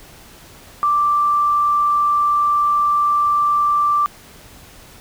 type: tone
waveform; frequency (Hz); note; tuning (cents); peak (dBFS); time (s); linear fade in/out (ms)
sine; 1174.7; D6; 0; -13; 0.83-4.06; 0
effects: pink hiss -43 dBFS RMS until 5 s